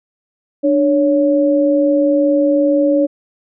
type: tone pair together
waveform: sine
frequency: 296.3 / 559.3 Hz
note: D4 / C#5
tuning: +15 / +15 cents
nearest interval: major seventh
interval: 1100 cents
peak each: -13 dBFS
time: 0.63-3.07 s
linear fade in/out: 20 ms
effects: none